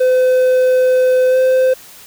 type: tone with pitch glide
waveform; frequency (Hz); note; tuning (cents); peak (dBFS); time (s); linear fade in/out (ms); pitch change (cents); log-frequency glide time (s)
triangle; 510 to 516.8; C5 to C5; -44 to -21; -7; 0-1.74; 10; +23; 1.29-1.37
effects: white hiss -39 dBFS RMS until 2.06 s